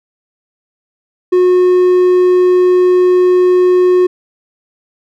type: tone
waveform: triangle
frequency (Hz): 363.1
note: F#4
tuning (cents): -33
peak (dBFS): -4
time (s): 1.32-4.07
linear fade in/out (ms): 10
effects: none